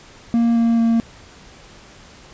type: tone with pitch steps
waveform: triangle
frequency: 233.1 / 231.2 / 229.4 Hz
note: A#3 / A#3 / A#3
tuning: 0 / -14 / -28 cents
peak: -11 dBFS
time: 0.34-1 s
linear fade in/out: 0 ms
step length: 220 ms
effects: pink hiss -44 dBFS RMS until 2.33 s + resampled to 16000 Hz